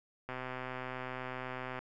click train, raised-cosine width 0.5 ms, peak -25 dBFS, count 193, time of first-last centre 0.29-1.79 s, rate 128 Hz, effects none

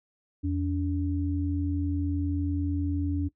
sine tone pair together, 85.06 / 286.1 Hz, F2 / D4, -45 / -45 cents, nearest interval octave + major sixth, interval 2100 cents, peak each -28 dBFS, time 0.43-3.29 s, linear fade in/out 20 ms, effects noise-tail reverb RT60 0.1 s tail -17 dB re dry

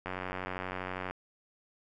click train, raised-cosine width 0.5 ms, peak -21 dBFS, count 98, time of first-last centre 0.06-1.11 s, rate 92.4 Hz, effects none

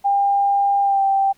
sine tone with pitch glide, 800 to 783.1 Hz, G5 to G5, +35 to -2 cents, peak -14 dBFS, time 0.04-1.33 s, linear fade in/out 20 ms, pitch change -37 cents, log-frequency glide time 0.82-1.02 s, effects pink hiss -58 dBFS RMS until 1.37 s

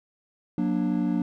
triangle tone cluster, 182.9 / 236.1 / 294.6 Hz, F#3 / A#3 / D4, -20 / +22 / +6 cents, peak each -25 dBFS, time 0.58-1.22 s, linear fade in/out 2 ms, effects none

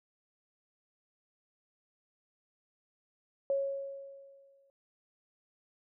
sine tone with exponential decay, 551 Hz, C#5, 11 cents flat, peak -26 dBFS, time 3.5-4.7 s, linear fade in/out 1 ms, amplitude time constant 260 ms, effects none

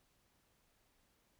silence, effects pink hiss -75 dBFS RMS until 1.39 s

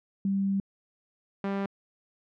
sine / sawtooth tone pair in turn, 196 / 197.36 Hz, G3 / G3, 0 / +12 cents, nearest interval unison, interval 12 cents, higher second, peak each -24 dBFS, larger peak neither, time 0.25-0.6 / 1.44-1.66 s, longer first, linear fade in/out 2 ms, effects low-pass 2000 Hz 12 dB/octave

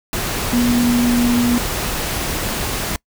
sine tone in noise, 241.2 Hz, B3, 41 cents flat, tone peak -13 dBFS, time 0.53-1.58 s, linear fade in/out 0 ms, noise pink, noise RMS -22 dBFS, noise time 0.13-2.96 s, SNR +6 dB, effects noise-tail reverb RT60 0.1 s tail -25 dB re dry

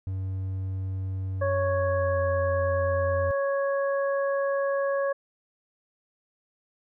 triangle tone with pitch glide, 94.9 to 89.06 Hz, F#2 to F2, +44 to +34 cents, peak -26 dBFS, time 0.07-3.31 s, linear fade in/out 0 ms, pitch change -110 cents, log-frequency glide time 1.36-2.18 s
harmonic tone, 554.4 Hz, C#5, in tune, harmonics 1 / 2 / 3, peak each -24 / -33 / -35 dBFS, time 1.41-5.13 s, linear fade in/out 10 ms
effects none

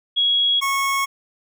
sine / 25% pulse tone pair in turn, 3322 / 1097.8 Hz, G#7 / C#6, 0 / -17 cents, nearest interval octave + perfect fifth, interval 1917 cents, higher first, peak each -15 dBFS, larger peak neither, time 0.16-0.61 / 0.61-1.06 s, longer neither, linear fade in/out 20 ms, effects none

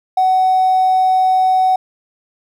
triangle tone with hard clipping, 749 Hz, F#5, 21 cents sharp, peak -10 dBFS, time 0.17-1.76 s, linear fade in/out 5 ms, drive 3 dB, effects none

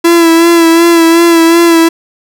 45% pulse tone with vibrato, 334.6 Hz, E4, 26 cents sharp, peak -3 dBFS, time 0.04-1.89 s, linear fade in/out 10 ms, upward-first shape sine, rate 2.7 Hz, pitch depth 33 cents each way, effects none

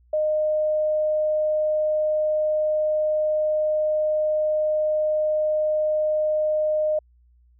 sine tone, 614 Hz, D#5, 23 cents flat, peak -19 dBFS, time 0.13-6.99 s, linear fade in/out 5 ms, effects added 60 Hz sine -54 dBFS peak until 7.59 s

